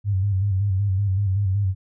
sine tone with vibrato, 98 Hz, G2, in tune, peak -18 dBFS, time 0.04-1.75 s, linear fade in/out 50 ms, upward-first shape square, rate 5.3 Hz, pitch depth 62 cents each way, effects none

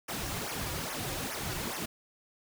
pink noise with flanger, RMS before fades -36 dBFS, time 0.08-1.86 s, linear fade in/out 10 ms, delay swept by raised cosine 0.24 to 4.64 ms, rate 2.4 Hz, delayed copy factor -0.9, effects none

